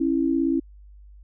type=tone pair together; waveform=sine; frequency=272.2 / 329.6 Hz; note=C#4 / E4; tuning=-31 / 0 cents; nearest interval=minor third; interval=331 cents; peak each=-22 dBFS; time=0-0.6 s; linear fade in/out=10 ms; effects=added 50 Hz sine -44 dBFS peak until 1.23 s